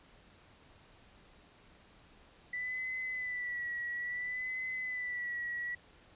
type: tone with vibrato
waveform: sine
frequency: 1975.5 Hz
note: B6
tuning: in tune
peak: -35 dBFS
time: 2.53-5.75 s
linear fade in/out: 5 ms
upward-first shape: sine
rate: 0.59 Hz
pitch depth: 49 cents each way
effects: pink hiss -61 dBFS RMS until 6.15 s + resampled to 8000 Hz